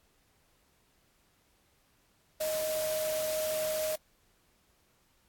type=tone in noise; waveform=sine; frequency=622.3 Hz; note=D#5; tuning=in tune; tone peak=-30 dBFS; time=2.4-3.96 s; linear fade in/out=10 ms; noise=white; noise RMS=-38 dBFS; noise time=2.4-3.96 s; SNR=+5 dB; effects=pink hiss -69 dBFS RMS until 5.28 s + AAC 64 kbps